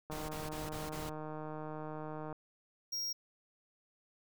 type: click train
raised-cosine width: 1 ms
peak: -30 dBFS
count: 344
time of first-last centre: 0.1-2.327 s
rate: 154 Hz
type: noise bursts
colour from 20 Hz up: pink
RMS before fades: -45 dBFS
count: 5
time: 0.11-1.098 s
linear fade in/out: 10 ms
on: 180 ms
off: 22 ms
type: tone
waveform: square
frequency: 5600 Hz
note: F8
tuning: 4 cents sharp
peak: -36 dBFS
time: 2.92-3.13 s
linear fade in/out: 10 ms
effects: none